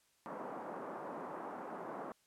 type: band-pass noise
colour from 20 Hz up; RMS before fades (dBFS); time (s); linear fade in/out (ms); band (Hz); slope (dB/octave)
white; -45; 0.26-2.12; 0; 190 to 1100; 24
effects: white hiss -73 dBFS RMS until 2.26 s + low-pass 11000 Hz 12 dB/octave